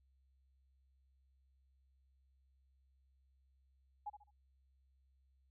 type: tone with echo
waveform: sine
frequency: 830.6 Hz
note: G#5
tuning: in tune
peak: -40 dBFS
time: 4.06-4.1 s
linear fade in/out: 10 ms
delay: 70 ms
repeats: 3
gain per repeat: -10 dB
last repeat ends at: 4.31 s
effects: added 66 Hz sine -70 dBFS peak until 5.5 s